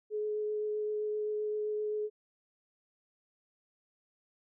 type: tone with vibrato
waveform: sine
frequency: 423.9 Hz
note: G#4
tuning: 35 cents sharp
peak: -31 dBFS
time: 0.1-2.1 s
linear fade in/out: 50 ms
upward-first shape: triangle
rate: 7.7 Hz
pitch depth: 11 cents each way
effects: none